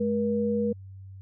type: tone pair together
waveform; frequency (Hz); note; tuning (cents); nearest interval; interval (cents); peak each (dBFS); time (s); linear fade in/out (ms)
sine; 211.4 / 478.7; G#3 / A#4; +31 / +46; octave + major second; 1415; -26; 0-0.73; 10
effects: added 96 Hz sine -41 dBFS peak until 1.21 s